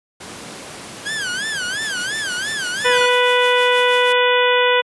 pink noise, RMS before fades -33 dBFS, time 0.2-3.07 s, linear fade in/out 10 ms
sawtooth tone with vibrato, 1600 Hz, G6, 35 cents sharp, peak -18 dBFS, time 1.05-3.1 s, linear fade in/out 20 ms, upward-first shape sine, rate 2.9 Hz, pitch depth 180 cents each way
white noise with tremolo, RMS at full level -32 dBFS, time 1.81-4.13 s, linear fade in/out 10 ms, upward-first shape triangle, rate 6.2 Hz, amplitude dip 70%
harmonic tone, 493.9 Hz, B4, in tune, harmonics 1 / 2 / 3 / 4 / 5 / 6 / 7, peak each -16 / -19 / -21 / -22 / -23 / -24 / -24 dBFS, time 2.84-4.82 s, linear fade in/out 20 ms
effects high-pass 150 Hz 12 dB/octave + resampled to 24000 Hz

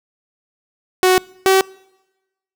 sawtooth tone pair in turn, 370 / 382.2 Hz, F#4 / G4, 0 / -44 cents, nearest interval minor second, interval 56 cents, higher second, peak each -6 dBFS, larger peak neither, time 1.03-1.18 / 1.46-1.61 s, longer neither, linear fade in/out 0 ms, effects noise-tail reverb RT60 1.0 s tail -25 dB re dry

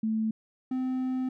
sine / triangle tone pair in turn, 220 / 257.5 Hz, A3 / C4, 0 / -28 cents, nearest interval minor third, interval 272 cents, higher second, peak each -25 dBFS, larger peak neither, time 0.03-0.31 / 0.71-1.29 s, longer second, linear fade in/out 5 ms, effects none

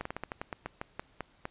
slowing click train, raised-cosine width 0.5 ms, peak -20 dBFS, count 13, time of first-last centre 0.01-1.454 s, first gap 44 ms, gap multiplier 1.17, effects pink hiss -64 dBFS RMS until 1.5 s + resampled to 8000 Hz

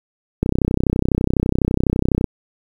click train, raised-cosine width 3 ms, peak -3 dBFS, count 59, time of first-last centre 0.43-2.243 s, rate 32 Hz, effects 7-bit

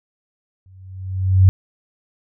sine tone with exponential growth, 94.1 Hz, F#2, 30 cents sharp, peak -5 dBFS, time 0.66-1.49 s, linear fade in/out 0 ms, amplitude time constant 180 ms, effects none

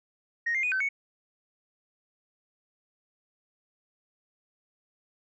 sine tone with pitch steps, 1867 / 2106 / 2473 / 1532 / 2219 Hz, A#6 / C7 / D#7 / G6 / C#7, +2 / +11 / -11 / -40 / +1 cents, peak -24 dBFS, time 0.46-0.89 s, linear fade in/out 10 ms, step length 86 ms, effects tanh soft clip ceiling -21 dBFS

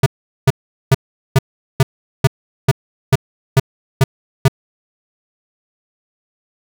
square tone bursts, 133.7 Hz, C3, 38 cents sharp, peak -7 dBFS, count 11, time 0.03-4.482 s, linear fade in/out 5 ms, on 32 ms, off 410 ms, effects none

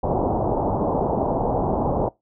white low-pass noise, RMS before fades -22 dBFS, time 0.03-2.09 s, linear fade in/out 10 ms, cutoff 900 Hz, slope 48 dB/octave, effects noise-tail reverb RT60 0.2 s tail -23 dB re dry

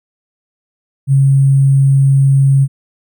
sine tone with sample-and-hold, 136.6 Hz, C#3, 25 cents flat, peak -6 dBFS, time 1.07-2.68 s, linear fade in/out 50 ms, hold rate 8820 Hz, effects none

